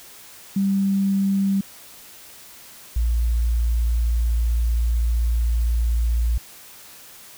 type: tone pair in turn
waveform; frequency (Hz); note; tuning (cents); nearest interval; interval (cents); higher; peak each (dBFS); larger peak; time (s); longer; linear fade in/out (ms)
sine; 196 / 57.82; G3 / A#1; 0 / -13; octave + major sixth; 2113; first; -17; neither; 0.56-1.61 / 2.96-6.38; second; 5
effects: white hiss -44 dBFS RMS until 7.37 s